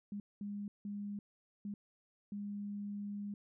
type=tone bursts at uneven times; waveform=sine; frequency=203.9 Hz; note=G#3; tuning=32 cents flat; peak=-39 dBFS; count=5; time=0.12-0.2 / 0.41-0.68 / 0.85-1.19 / 1.65-1.74 / 2.32-3.34 s; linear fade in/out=2 ms; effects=none